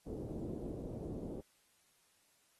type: low-pass noise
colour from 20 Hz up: white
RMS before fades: -43 dBFS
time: 0.06-1.41 s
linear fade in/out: 10 ms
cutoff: 430 Hz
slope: 24 dB/octave
effects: white hiss -72 dBFS RMS until 2.59 s + AAC 32 kbps